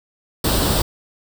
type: noise with comb filter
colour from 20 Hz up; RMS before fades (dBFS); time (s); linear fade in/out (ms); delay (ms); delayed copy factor
pink; -18; 0.44-0.82; 5; 0.23; +0.55
effects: none